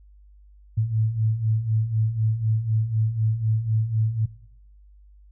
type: beating tone pair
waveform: sine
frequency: 107.6 / 111.6 Hz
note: A2 / A2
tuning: -38 / +25 cents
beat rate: 4 Hz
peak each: -26 / -21 dBFS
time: 0.77-4.26 s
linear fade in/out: 10 ms
effects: noise-tail reverb RT60 0.8 s tail -20 dB re dry + added 50 Hz sine -48 dBFS peak until 5.31 s